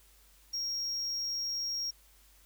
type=tone; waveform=triangle; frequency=5588 Hz; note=F8; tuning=in tune; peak=-31 dBFS; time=0.53-1.91 s; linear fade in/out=10 ms; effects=added 50 Hz sine -62 dBFS peak until 2.45 s + white hiss -63 dBFS RMS until 2.45 s